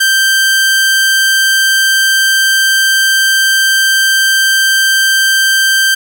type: tone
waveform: sawtooth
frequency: 1568 Hz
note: G6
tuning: in tune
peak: -4 dBFS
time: 0-5.95 s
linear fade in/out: 10 ms
effects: none